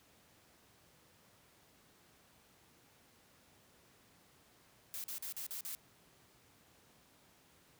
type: noise bursts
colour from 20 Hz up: blue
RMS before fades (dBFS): -43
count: 6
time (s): 4.94-5.75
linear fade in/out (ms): 0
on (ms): 100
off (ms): 42
effects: pink hiss -66 dBFS RMS until 7.79 s + high-pass 80 Hz 12 dB/octave